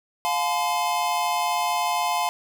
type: tone cluster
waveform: square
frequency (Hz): 706 / 857 / 1021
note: F5 / A5 / C6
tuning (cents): +19 / -46 / -43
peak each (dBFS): -27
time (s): 0.25-2.29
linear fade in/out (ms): 0
effects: none